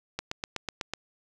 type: click train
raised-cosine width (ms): 0.2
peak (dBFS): -14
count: 7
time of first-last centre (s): 0.19-0.936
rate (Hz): 8.04
effects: none